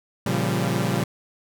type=chord; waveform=sawtooth; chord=G half-diminished seventh; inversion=first; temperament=equal with one note detuned; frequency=116.54 / 138.59 / 172.31 / 196 Hz; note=Bb2 / Db3 / F3 / G3; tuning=0 / 0 / -23 / 0 cents; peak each=-23 dBFS; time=0.26-1.04 s; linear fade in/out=5 ms; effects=none